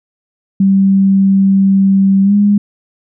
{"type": "tone with pitch glide", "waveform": "sine", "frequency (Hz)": [194.4, 204.5], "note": ["G3", "G#3"], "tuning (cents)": [-14, -26], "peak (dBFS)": -6, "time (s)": [0.6, 2.58], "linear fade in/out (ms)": 5, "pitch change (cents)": 88, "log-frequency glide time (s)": [2.23, 2.34], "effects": []}